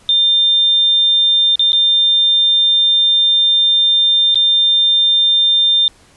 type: tone with dropouts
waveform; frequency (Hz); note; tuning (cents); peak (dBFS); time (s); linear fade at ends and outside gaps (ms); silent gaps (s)
sine; 3600; A7; +39; -9; 0.09-5.88; 1; 1.556-1.594 / 1.72-1.73 / 4.345-4.356
effects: pink hiss -48 dBFS RMS until 6.16 s + resampled to 24000 Hz